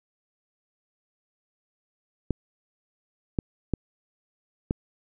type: clicks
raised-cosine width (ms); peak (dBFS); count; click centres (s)
3; -11; 4; 2.307 / 3.388 / 3.737 / 4.709
effects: none